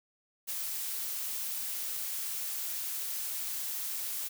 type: noise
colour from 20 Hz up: blue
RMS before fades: -36 dBFS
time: 0.47-4.29 s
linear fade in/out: 20 ms
effects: none